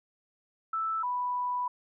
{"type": "tone pair in turn", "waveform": "sine", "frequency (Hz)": [1318.5, 987.8], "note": ["E6", "B5"], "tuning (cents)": [0, 0], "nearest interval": "perfect fourth", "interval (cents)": 500, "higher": "first", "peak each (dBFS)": [-28, -28], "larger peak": "neither", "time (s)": [[0.73, 1.03], [1.03, 1.68]], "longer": "second", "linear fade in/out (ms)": 5, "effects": []}